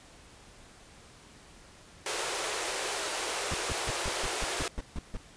pink high-pass noise, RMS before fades -33 dBFS, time 2.06-4.68 s, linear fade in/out 2 ms, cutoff 350 Hz, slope 48 dB/octave
brown noise bursts, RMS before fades -33 dBFS, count 10, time 3.51-5.17 s, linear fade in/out 2 ms, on 31 ms, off 150 ms
effects pink hiss -54 dBFS RMS until 5.36 s + resampled to 22050 Hz

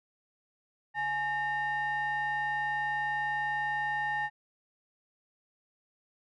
triangle ring-modulated tone, 490 Hz, B4, 14 cents flat, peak -24 dBFS, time 0.94-4.3 s, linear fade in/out 50 ms, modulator 1330 Hz, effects none

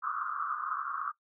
white band-pass noise, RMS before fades -35 dBFS, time 0.02-1.12 s, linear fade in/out 20 ms, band 1100 to 1400 Hz, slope 96 dB/octave, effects noise-tail reverb RT60 0.1 s tail -17 dB re dry

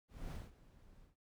brown noise with ADSR envelope, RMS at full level -43 dBFS, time 0.08-1.16 s, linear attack 240 ms, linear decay 190 ms, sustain -19 dB, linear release 130 ms, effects none

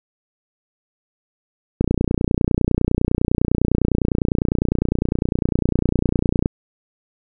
click train, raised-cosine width 3 ms, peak -4 dBFS, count 140, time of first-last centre 1.81-6.459 s, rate 29.9 Hz, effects none

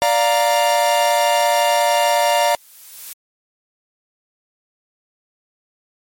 45% pulse chord, Bb major, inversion first, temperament equal, 587.3 / 698.5 / 932.3 Hz, D5 / F5 / Bb5, 0 / 0 / 0 cents, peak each -18 dBFS, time 0.02-2.55 s, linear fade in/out 0 ms
blue noise with exponential growth, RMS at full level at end -31 dBFS, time 1.88-3.13 s, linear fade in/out 0 ms, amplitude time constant 270 ms
effects MP3 64 kbps

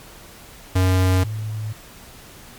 square / sine tone pair in turn, 92.8 / 107.97 Hz, F#2 / A2, +6 / -32 cents, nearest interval minor third, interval 262 cents, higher second, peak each -15 / -24 dBFS, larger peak first, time 0.75-1.24 / 1.24-1.73 s, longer neither, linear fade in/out 10 ms, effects pink hiss -43 dBFS RMS until 2.58 s + MP3 96 kbps

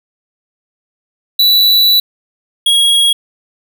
square tone pair in turn, 3951 / 3305 Hz, B7 / G#7, 0 / -9 cents, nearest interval minor third, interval 309 cents, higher first, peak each -7 / -8 dBFS, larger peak first, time 1.39-2 / 2.66-3.13 s, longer first, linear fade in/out 5 ms, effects none

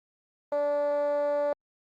10% pulse tone with band-pass filter, 290.3 Hz, D4, 20 cents flat, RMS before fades -27 dBFS, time 0.52-1.53 s, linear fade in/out 2 ms, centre 600 Hz, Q 5.2, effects Opus 32 kbps

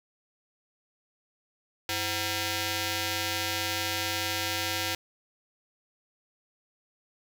5% pulse ring-modulated tone, 424.4 Hz, G#4, 38 cents sharp, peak -14 dBFS, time 1.89-4.95 s, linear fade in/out 2 ms, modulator 1180 Hz, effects none

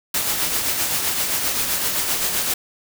white noise with tremolo, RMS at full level -20 dBFS, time 0.14-2.54 s, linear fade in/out 5 ms, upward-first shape triangle, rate 7.7 Hz, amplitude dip 45%, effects none

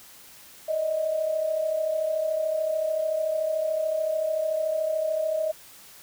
sine tone pair together, 599 / 632.6 Hz, D5 / D#5, +34 / +29 cents, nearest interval minor second, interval 95 cents, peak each -31 / -24 dBFS, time 0.68-5.52 s, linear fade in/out 10 ms, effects white hiss -49 dBFS RMS until 6.02 s

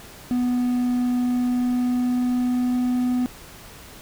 triangle tone with pitch glide, 246.9 to 248.9 Hz, B3 to B3, 0 to +14 cents, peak -17 dBFS, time 0.31-3.26 s, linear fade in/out 0 ms, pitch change +14 cents, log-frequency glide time 1.14-3.05 s, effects pink hiss -43 dBFS RMS until 4.01 s

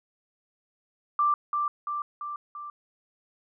sine tone with echo, 1178 Hz, D6, 5 cents sharp, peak -20 dBFS, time 1.19-1.34 s, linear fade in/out 2 ms, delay 340 ms, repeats 4, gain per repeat -4 dB, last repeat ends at 2.7 s, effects none

